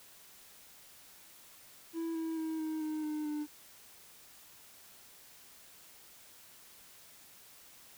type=tone with pitch steps; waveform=triangle; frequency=329.8 / 324.5 / 319.3 / 314.2 / 309.1 / 304.2 / 299.3 Hz; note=E4 / E4 / D#4 / D#4 / D#4 / D#4 / D4; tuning=+1 / -27 / +45 / +17 / -11 / -39 / +33 cents; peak=-32 dBFS; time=1.93-3.47 s; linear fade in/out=50 ms; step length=220 ms; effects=white hiss -57 dBFS RMS until 7.97 s